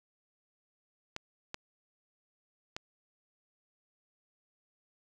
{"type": "clicks", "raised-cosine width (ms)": 0.2, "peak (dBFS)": -20, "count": 3, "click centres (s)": [1.164, 1.544, 2.765], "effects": []}